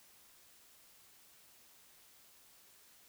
silence, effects white hiss -63 dBFS RMS until 3.08 s

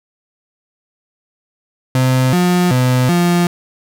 35% pulse tone with pitch steps, 129.1 / 178.5 / 126.7 / 174.4 Hz, C3 / F3 / B2 / F3, -23 / +38 / +45 / -2 cents, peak -9 dBFS, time 1.95-3.47 s, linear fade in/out 2 ms, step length 380 ms, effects none

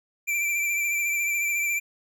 square tone with vibrato, 2349 Hz, D7, in tune, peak -24 dBFS, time 0.27-1.8 s, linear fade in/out 20 ms, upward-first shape sine, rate 14 Hz, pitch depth 29 cents each way, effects none

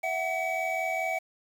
triangle tone cluster, 659 / 744 / 2276 Hz, E5 / F#5 / C#7, -1 / +9 / +45 cents, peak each -30 dBFS, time 0.03-1.19 s, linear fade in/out 10 ms, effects 8-bit

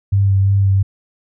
sine tone with vibrato, 98.1 Hz, G2, 2 cents sharp, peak -10 dBFS, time 0.12-0.83 s, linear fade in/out 10 ms, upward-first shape sine, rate 2.9 Hz, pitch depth 20 cents each way, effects none

